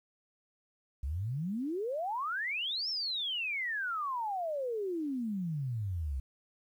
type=exponential two-way sweep; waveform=sine; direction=up then down; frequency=63.3 to 5490 to 63.3 Hz; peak=-32 dBFS; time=1.03-6.2 s; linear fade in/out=5 ms; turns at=2.89 s; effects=11-bit